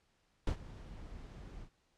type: noise with ADSR envelope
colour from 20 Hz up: brown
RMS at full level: -31 dBFS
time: 0.47-1.7 s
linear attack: 3 ms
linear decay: 87 ms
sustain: -18 dB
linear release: 82 ms
effects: pink hiss -75 dBFS RMS until 1.97 s + low-pass 7000 Hz 12 dB/octave